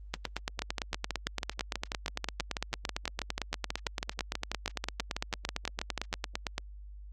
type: two click trains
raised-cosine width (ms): 0.2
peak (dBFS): -15 / -14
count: 35 / 58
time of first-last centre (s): 0.62-6.139 / 0.14-6.581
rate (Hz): 6.16 / 8.85
effects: added 50 Hz sine -44 dBFS peak until 7.12 s + Opus 32 kbps